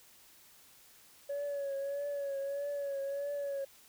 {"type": "tone with vibrato", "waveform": "sine", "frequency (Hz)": 562, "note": "C#5", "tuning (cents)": 24, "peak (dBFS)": -32, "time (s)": [1.29, 3.65], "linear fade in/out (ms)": 10, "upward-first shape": "triangle", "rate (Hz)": 1.6, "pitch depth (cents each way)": 47, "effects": ["tanh soft clip ceiling -32 dBFS", "white hiss -60 dBFS RMS until 3.88 s"]}